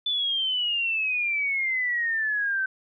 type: exponential sweep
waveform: sine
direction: down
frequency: 3514 to 1532 Hz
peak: -23 dBFS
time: 0.06-2.66 s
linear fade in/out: 5 ms
effects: none